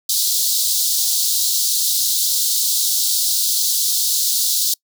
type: high-pass noise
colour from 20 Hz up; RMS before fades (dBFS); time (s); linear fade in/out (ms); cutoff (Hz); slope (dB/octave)
pink; -18; 0.09-4.74; 5; 3800; 48
effects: noise-tail reverb RT60 0.1 s tail -26 dB re dry